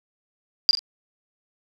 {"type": "tone with echo", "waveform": "sine", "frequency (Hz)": 4806, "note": "D8", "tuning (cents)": 39, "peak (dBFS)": -10, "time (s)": [0.69, 0.71], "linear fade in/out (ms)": 0, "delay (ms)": 41, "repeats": 2, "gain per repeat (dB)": -10, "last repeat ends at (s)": 0.792, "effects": []}